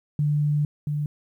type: tone pair in turn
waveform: sine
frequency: 147.9 / 147.9 Hz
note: D3 / D3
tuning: +13 / +13 cents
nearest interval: unison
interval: 0 cents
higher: neither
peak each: -19 / -23 dBFS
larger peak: first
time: 0.19-0.65 / 0.87-1.06 s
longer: first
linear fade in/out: 2 ms
effects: 10-bit